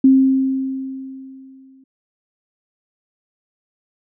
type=tone with exponential decay; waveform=sine; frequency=265.6 Hz; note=C4; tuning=26 cents sharp; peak=-6 dBFS; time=0.04-1.84 s; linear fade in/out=5 ms; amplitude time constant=390 ms; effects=none